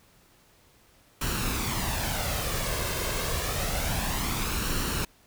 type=noise with flanger; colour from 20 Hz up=pink; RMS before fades=-29 dBFS; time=1.21-5.05 s; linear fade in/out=5 ms; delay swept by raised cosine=0.7 to 1.9 ms; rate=0.28 Hz; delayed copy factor=+0.5; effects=pink hiss -60 dBFS RMS until 5.26 s